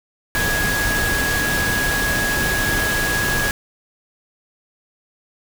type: tone in noise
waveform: sine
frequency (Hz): 1661.2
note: G#6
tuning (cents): 0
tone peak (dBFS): -20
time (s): 0.35-3.51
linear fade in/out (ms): 0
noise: pink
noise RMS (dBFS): -22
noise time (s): 0.35-3.51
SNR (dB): -1
effects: none